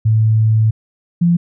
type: tone pair in turn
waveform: sine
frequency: 110 / 172.11 Hz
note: A2 / F3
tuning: 0 / -25 cents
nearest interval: minor sixth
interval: 775 cents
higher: second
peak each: -9 dBFS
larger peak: neither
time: 0.05-0.71 / 1.21-1.37 s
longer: first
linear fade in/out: 10 ms
effects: none